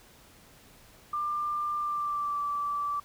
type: tone with pitch glide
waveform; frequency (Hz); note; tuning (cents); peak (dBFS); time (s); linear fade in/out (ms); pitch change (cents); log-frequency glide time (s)
sine; 1192 to 1161.4; D6 to D6; +25 to -20; -28; 1.13-3; 5; -45; 1.77-2.4
effects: pink hiss -56 dBFS RMS until 3.04 s